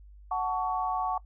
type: chord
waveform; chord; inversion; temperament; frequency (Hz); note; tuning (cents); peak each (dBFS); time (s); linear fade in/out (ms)
sine; F# minor; none; equal with one note detuned; 740 / 880 / 1123.6; F#5 / A5 / C#6; 0 / 0 / +23; -30 / -33 / -31; 0.31-1.18; 5
effects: noise-tail reverb RT60 0.1 s tail -20 dB re dry + added 50 Hz sine -48 dBFS peak until 1.25 s